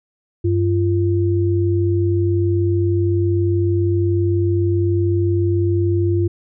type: tone pair together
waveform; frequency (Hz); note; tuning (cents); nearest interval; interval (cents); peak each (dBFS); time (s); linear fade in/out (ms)
sine; 96.9 / 344.3; G2 / F4; -20 / -25; octave + minor seventh; 2195; -16 / -18; 0.44-6.28; 10
effects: none